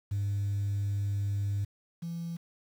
sine tone pair in turn, 100.7 / 168.61 Hz, G2 / E3, +47 / +39 cents, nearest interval major sixth, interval 892 cents, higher second, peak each -26 / -33 dBFS, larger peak first, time 0.11-1.65 / 2.02-2.37 s, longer first, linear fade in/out 10 ms, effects tanh soft clip ceiling -26 dBFS + 9-bit

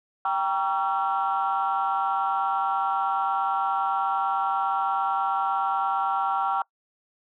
sine chord, G diminished seventh, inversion none, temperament just, 784 / 940.8 / 1128.9 / 1354.7 Hz, G5 / Bb5 / Db6 / Fb6, 0 / +16 / +31 / +47 cents, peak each -25 / -28 / -29 / -27 dBFS, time 0.25-6.62 s, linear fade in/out 2 ms, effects noise-tail reverb RT60 0.1 s tail -23 dB re dry + tanh soft clip ceiling -15 dBFS

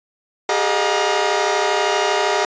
sawtooth tone cluster, 392 / 424.6 / 614 / 712 / 949 Hz, G4 / G#4 / D#5 / F5 / A#5, 0 / +38 / -23 / +33 / +31 cents, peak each -19 dBFS, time 0.49-2.45 s, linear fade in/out 2 ms, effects resampled to 16000 Hz

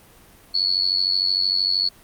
sine tone with amplitude modulation, 4400 Hz, C#8, 14 cents flat, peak -14 dBFS, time 0.54-1.89 s, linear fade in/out 10 ms, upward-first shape sine, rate 93.1 Hz, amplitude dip 85%, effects pink hiss -50 dBFS RMS until 2.03 s + Opus 32 kbps

